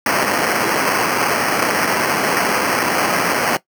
violet noise with sample-and-hold, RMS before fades -17 dBFS, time 0.06-3.57 s, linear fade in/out 2 ms, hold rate 3675 Hz, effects noise-tail reverb RT60 0.1 s tail -17 dB re dry + high-pass 200 Hz 12 dB/octave

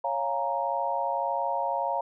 sine chord, Bb minor seventh, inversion first, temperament equal, 554.4 / 698.5 / 830.6 / 932.3 Hz, Db5 / F5 / Ab5 / Bb5, 0 / 0 / 0 / 0 cents, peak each -32 / -31 / -34 / -29 dBFS, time 0.04-2.01 s, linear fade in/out 5 ms, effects none

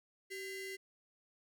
45% pulse ring-modulated tone, 1207 Hz, D6, 47 cents sharp, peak -39 dBFS, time 0.3-0.77 s, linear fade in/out 20 ms, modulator 823 Hz, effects none

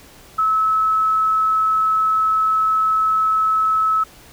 sine tone, 1297 Hz, E6, 28 cents flat, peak -14 dBFS, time 0.38-4.04 s, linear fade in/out 10 ms, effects pink hiss -45 dBFS RMS until 4.32 s

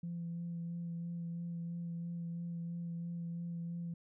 sine tone with vibrato, 170.1 Hz, F3, 45 cents flat, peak -37 dBFS, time 0.03-3.94 s, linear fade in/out 5 ms, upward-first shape sine, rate 3 Hz, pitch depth 15 cents each way, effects tanh soft clip ceiling -34 dBFS

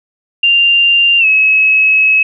sine tone with pitch glide, 2788 to 2571 Hz, F7 to E7, -4 to -44 cents, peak -6 dBFS, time 0.43-2.23 s, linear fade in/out 5 ms, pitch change -140 cents, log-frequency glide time 1.19-1.26 s, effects none

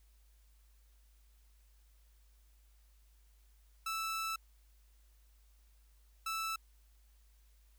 sawtooth tone bursts at uneven times, 1318 Hz, E6, 1 cent flat, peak -32 dBFS, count 2, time 3.86-4.36 / 6.26-6.56 s, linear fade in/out 5 ms, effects added 52 Hz sine -62 dBFS peak until 7.78 s + white hiss -74 dBFS RMS until 7.78 s

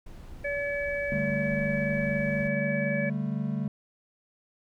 brown noise, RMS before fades -44 dBFS, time 0.06-2.48 s, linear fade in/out 5 ms
harmonic tone, 571 Hz, D5, 49 cents flat, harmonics 1 / 3 / 4, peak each -30 / -34 / -34 dBFS, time 0.44-3.1 s, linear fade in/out 10 ms
triangle chord, D suspended fourth, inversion none, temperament equal with one note detuned, 145.57 / 196 / 220 Hz, D3 / G3 / A3, -15 / 0 / 0 cents, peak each -30 dBFS, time 1.12-3.68 s, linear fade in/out 2 ms
effects none

